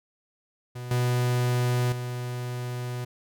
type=tone with level steps; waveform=45% pulse; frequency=123.4 Hz; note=B2; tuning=1 cent flat; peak=-34 / -22 / -30 dBFS; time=0.75-3.05 s; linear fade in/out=10 ms; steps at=0.91 / 1.92 s; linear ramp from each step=2 ms; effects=none